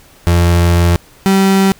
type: tone pair in turn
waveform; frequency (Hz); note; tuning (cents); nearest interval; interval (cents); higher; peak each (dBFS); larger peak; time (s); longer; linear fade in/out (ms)
35% pulse; 86.2 / 193.51; F2 / G3; -22 / -22; octave + major second; 1400; second; -6; neither; 0.27-0.96 / 1.26-1.72; first; 0
effects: pink hiss -44 dBFS RMS until 1.79 s